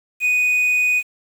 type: tone with quantisation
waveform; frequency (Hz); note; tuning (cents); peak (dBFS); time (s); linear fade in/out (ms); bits
triangle; 2484; D#7; -3; -13; 0.2-1.03; 50; 7
effects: none